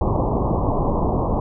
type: low-pass noise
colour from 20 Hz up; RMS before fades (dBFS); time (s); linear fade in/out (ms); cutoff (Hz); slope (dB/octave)
pink; -20; 0.01-1.4; 2; 1100; 96
effects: none